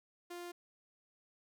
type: tone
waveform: sawtooth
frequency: 350 Hz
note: F4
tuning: 4 cents sharp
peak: -40 dBFS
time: 0.3-0.52 s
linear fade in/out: 10 ms
effects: none